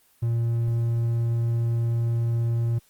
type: tone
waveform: triangle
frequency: 116.54 Hz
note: A#2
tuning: in tune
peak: -19 dBFS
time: 0.22-2.79 s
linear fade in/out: 10 ms
effects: white hiss -61 dBFS RMS until 2.89 s + Opus 24 kbps